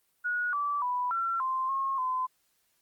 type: tone with pitch steps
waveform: sine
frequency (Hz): 1455 / 1158 / 989 / 1356 / 1044 / 1081 / 1023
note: F#6 / D6 / B5 / E6 / C6 / C#6 / C6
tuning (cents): -29 / -25 / +2 / +49 / -4 / -44 / -39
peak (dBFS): -27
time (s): 0.24-2.27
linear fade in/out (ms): 20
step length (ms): 290
effects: white hiss -72 dBFS RMS until 2.81 s + Opus 24 kbps